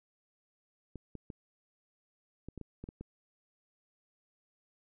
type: clicks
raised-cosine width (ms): 3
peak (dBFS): -30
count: 9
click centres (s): 0.957 / 1.153 / 1.302 / 2.486 / 2.577 / 2.613 / 2.84 / 2.889 / 3.01
effects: none